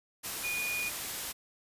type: tone in noise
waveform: sine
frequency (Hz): 2450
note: D#7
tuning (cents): -27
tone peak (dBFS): -32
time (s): 0.43-0.9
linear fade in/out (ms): 20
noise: white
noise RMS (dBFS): -37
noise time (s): 0.23-1.33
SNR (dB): +2
effects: resampled to 32000 Hz